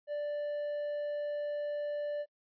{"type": "tone", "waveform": "triangle", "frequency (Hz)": 587.3, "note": "D5", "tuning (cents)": 0, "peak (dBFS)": -31, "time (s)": [0.07, 2.26], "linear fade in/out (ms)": 50, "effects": ["noise-tail reverb RT60 0.1 s tail -26 dB re dry", "resampled to 11025 Hz"]}